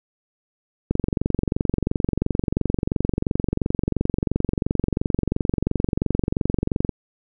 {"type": "click train", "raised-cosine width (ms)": 3, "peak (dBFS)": -7, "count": 138, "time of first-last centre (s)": [0.91, 6.893], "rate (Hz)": 22.9, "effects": []}